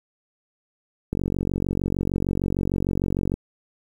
click train, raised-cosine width 3 ms, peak -11 dBFS, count 104, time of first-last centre 1.13-3.34 s, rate 46.6 Hz, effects 8-bit

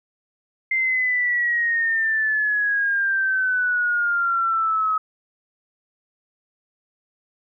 sine exponential sweep, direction down, 2093 to 1271 Hz, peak -18 dBFS, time 0.71-4.98 s, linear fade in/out 5 ms, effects none

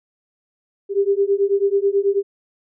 sine beating tone pair, 393.5 / 402.7 Hz, G4 / G4, +7 / +47 cents, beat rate 9.2 Hz, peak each -18 dBFS, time 0.89-2.23 s, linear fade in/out 50 ms, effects none

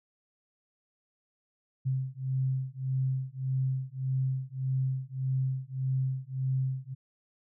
sine beating tone pair, 130.81 / 132.51 Hz, C3 / C3, 0 / +22 cents, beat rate 1.7 Hz, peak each -31 / -31 dBFS, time 1.85-6.95 s, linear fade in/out 20 ms, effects none

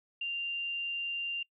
sine tone, 2785 Hz, F7, 5 cents flat, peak -32 dBFS, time 0.21-1.43 s, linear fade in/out 5 ms, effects noise-tail reverb RT60 0.1 s tail -26 dB re dry

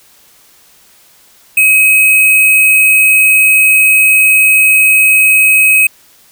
sine tone with sample-and-hold, 2541 Hz, D#7, 36 cents sharp, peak -4 dBFS, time 1.57-5.87 s, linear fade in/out 5 ms, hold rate 11025 Hz, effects white hiss -45 dBFS RMS until 6.31 s

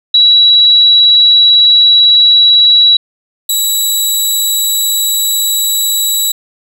sine / 15% pulse tone pair in turn, 3906 / 3906 Hz, B7 / B7, -20 / -20 cents, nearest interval unison, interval 0 cents, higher neither, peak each -3 dBFS, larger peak neither, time 0.14-2.97 / 3.49-6.32 s, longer neither, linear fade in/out 5 ms, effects none

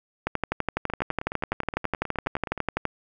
two click trains, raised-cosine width 0.5 ms, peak -9 / -17 dBFS, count 32 / 17, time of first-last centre 0.27-2.853 / 0.9-2.577 s, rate 12 / 9.54 Hz, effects none

